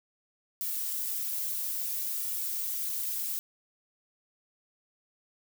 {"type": "noise with flanger", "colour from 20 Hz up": "violet", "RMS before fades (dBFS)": -33, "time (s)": [0.61, 3.39], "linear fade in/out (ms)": 0, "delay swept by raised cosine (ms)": [1.9, 4], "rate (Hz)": 0.6, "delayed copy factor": -0.7, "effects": []}